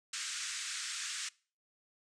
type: band-pass noise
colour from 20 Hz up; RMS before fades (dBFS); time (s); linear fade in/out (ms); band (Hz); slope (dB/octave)
white; -40; 0.13-1.29; 5; 1300 to 8400; 48
effects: noise-tail reverb RT60 0.4 s tail -23 dB re dry